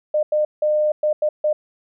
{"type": "tone bursts at uneven times", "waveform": "sine", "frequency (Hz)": 606, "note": "D#5", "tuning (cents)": -46, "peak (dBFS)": -15, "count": 6, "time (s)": [[0.14, 0.23], [0.32, 0.45], [0.62, 0.92], [1.03, 1.13], [1.22, 1.29], [1.44, 1.53]], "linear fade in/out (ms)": 5, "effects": []}